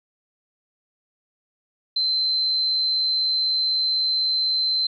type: tone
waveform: sine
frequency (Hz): 4088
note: C8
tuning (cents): -41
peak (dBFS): -19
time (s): 1.96-4.87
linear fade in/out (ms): 5
effects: none